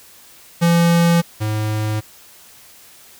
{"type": "tone pair in turn", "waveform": "square", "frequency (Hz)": [170, 107.47], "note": ["F3", "A2"], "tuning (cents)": [-46, -40], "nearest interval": "minor sixth", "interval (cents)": 794, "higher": "first", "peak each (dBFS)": [-12, -19], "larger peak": "first", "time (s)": [[0.61, 1.22], [1.4, 2.01]], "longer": "neither", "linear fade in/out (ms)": 20, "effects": ["white hiss -45 dBFS RMS until 3.19 s"]}